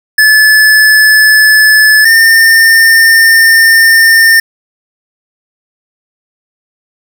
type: tone pair in turn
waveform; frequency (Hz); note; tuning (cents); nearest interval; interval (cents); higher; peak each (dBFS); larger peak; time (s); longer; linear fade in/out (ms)
square; 1729 / 1810.2; A6 / A6; -31 / +49; minor second; 80; second; -3; neither; 0.18-2.05 / 2.05-4.4; second; 5
effects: none